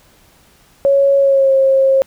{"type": "tone with pitch glide", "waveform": "sine", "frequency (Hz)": [554.4, 536.8], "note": ["C#5", "C5"], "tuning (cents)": [0, 44], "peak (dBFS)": -8, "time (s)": [0.85, 2.02], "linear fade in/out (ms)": 0, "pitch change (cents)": -56, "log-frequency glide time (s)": [1.18, 1.52], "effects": ["pink hiss -50 dBFS RMS until 2.06 s"]}